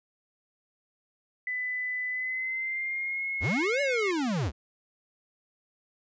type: tone with pitch glide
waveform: sine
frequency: 2000 to 2168 Hz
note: B6 to C#7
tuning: +21 to -39 cents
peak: -29 dBFS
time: 1.47-4.11 s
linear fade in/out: 2 ms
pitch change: +140 cents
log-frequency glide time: 2.1-3.25 s
type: linear two-way sweep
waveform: square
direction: up then down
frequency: 45.27 to 583 to 54.9 Hz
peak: -27 dBFS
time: 3.4-4.52 s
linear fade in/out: 50 ms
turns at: 3.81 s
effects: resampled to 16000 Hz